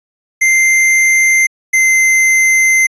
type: tone pair in turn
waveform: square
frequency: 2088 / 2074 Hz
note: C7 / C7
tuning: -4 / -16 cents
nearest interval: unison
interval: 12 cents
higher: first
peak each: -8 / -8 dBFS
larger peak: neither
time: 0.41-1.47 / 1.73-2.87 s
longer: second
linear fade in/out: 10 ms
effects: resampled to 22050 Hz